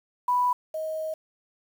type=tone pair in turn; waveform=sine; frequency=987.8 / 630.8 Hz; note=B5 / D#5; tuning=0 / +24 cents; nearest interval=minor sixth; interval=776 cents; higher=first; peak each=-20 / -28 dBFS; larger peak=first; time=0.28-0.53 / 0.74-1.14 s; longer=second; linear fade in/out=5 ms; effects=8-bit